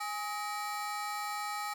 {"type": "ring-modulated tone", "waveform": "35% pulse", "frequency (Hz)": 1048, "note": "C6", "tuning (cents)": 2, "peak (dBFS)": -30, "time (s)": [0, 1.74], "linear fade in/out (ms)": 10, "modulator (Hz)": 221, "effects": []}